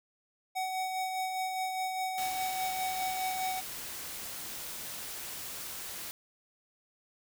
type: tone with tremolo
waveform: square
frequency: 751 Hz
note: F#5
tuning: 26 cents sharp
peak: -31 dBFS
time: 0.55-3.61 s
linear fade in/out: 20 ms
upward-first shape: sine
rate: 4.9 Hz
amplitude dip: 35%
type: noise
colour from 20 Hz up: white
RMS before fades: -41 dBFS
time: 2.18-6.11 s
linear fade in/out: 0 ms
effects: none